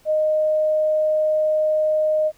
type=tone; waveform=sine; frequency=618 Hz; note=D#5; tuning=12 cents flat; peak=-16 dBFS; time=0.05-2.32 s; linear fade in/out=50 ms; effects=pink hiss -56 dBFS RMS until 2.37 s